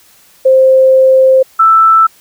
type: tone pair in turn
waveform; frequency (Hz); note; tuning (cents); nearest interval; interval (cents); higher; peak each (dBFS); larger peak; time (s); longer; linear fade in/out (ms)
sine; 525 / 1322.9; C5 / E6; +6 / +6; octave + major third; 1600; second; -3; neither; 0.45-1.43 / 1.59-2.07; first; 10
effects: white hiss -45 dBFS RMS until 2.2 s